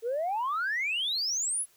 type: exponential sweep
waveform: sine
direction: up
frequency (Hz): 440 to 11175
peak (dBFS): -26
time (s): 0.02-1.66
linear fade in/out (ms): 50
effects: tanh soft clip ceiling -24 dBFS + white hiss -63 dBFS RMS until 1.76 s